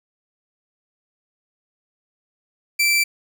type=tone; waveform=sawtooth; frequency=2336 Hz; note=D7; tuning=10 cents flat; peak=-12 dBFS; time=2.79-3.04 s; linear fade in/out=10 ms; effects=none